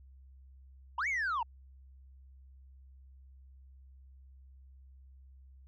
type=linear two-way sweep; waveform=sine; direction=up then down; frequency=864 to 2300 to 864 Hz; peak=-28 dBFS; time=0.98-1.43 s; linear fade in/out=5 ms; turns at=1.08 s; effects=tanh soft clip ceiling -29 dBFS + added 66 Hz sine -53 dBFS peak until 5.67 s